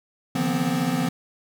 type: tone cluster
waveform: square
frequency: 144.3 / 159.1 / 174.3 / 238.5 / 257.2 Hz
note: D3 / D#3 / F3 / A#3 / C4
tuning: -30 / +39 / -3 / +40 / -30 cents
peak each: -32 / -33 / -28 / -29 / -26 dBFS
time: 0.35-1.09 s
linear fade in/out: 5 ms
effects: none